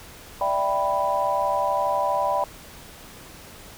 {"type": "chord", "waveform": "sine", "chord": "E minor seventh", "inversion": "third", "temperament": "equal", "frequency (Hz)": [587.3, 659.3, 784, 987.8], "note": ["D5", "E5", "G5", "B5"], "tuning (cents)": [0, 0, 0, 0], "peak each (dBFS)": [-26, -29, -26, -24], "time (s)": [0.41, 2.44], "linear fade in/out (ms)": 2, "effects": ["pink hiss -44 dBFS RMS until 3.77 s"]}